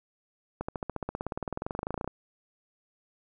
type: accelerating click train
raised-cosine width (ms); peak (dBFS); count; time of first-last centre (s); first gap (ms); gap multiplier
1; -18; 30; 0.61-2.076; 75; 0.97
effects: none